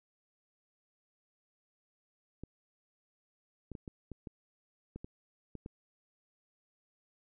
clicks, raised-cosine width 3 ms, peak -30 dBFS, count 10, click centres 2.436 / 3.717 / 3.752 / 3.878 / 4.117 / 4.272 / 4.96 / 5.045 / 5.553 / 5.661 s, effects none

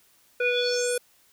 square tone with low-pass filter sweep, 489.7 Hz, B4, 15 cents flat, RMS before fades -25 dBFS, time 0.4-0.98 s, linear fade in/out 5 ms, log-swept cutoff 2000 to 11000 Hz, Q 7, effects white hiss -61 dBFS RMS until 1.32 s

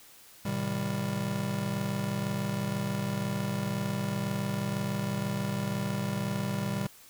square chord, A half-diminished seventh, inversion none, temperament just, 110 / 132 / 158.4 / 198 Hz, A2 / C3 / Eb3 / G3, 0 / +16 / +31 / +18 cents, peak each -38 / -37 / -38 / -33 dBFS, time 0.45-6.87 s, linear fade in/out 5 ms, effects white hiss -54 dBFS RMS until 7.09 s

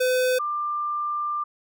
square / sine tone pair in turn, 507 / 1189.9 Hz, B4 / D6, +45 / +22 cents, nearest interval octave + minor third, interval 1477 cents, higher second, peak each -20 / -24 dBFS, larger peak first, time 0-0.39 / 0.39-1.44 s, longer second, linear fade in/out 10 ms, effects none

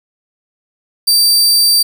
sawtooth tone, 4661 Hz, D8, 14 cents flat, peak -5 dBFS, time 1.07-1.83 s, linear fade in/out 10 ms, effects 7-bit

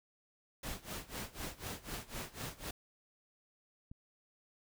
pink noise with tremolo, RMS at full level -41 dBFS, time 0.63-2.71 s, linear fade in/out 5 ms, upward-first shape sine, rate 4 Hz, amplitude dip 90%
click, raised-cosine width 5 ms, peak -37 dBFS, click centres 3.915 s
effects none

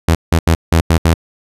sawtooth tone bursts at uneven times, 82.41 Hz, E2, in tune, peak -4 dBFS, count 6, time 0.08-0.15 / 0.32-0.39 / 0.47-0.55 / 0.72-0.81 / 0.9-0.98 / 1.05-1.14 s, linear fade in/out 5 ms, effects resampled to 32000 Hz

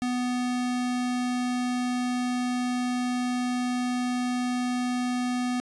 square tone, 247.9 Hz, B3, 7 cents sharp, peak -26 dBFS, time 0.02-5.6 s, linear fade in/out 0 ms, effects resampled to 22050 Hz + 10-bit

